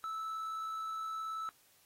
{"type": "tone with amplitude modulation", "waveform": "triangle", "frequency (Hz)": 1311, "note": "E6", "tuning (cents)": -10, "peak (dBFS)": -34, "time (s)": [0.04, 1.49], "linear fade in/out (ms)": 0, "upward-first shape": "sine", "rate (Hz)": 58.9, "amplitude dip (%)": 25, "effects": ["white hiss -67 dBFS RMS until 1.85 s", "AAC 48 kbps"]}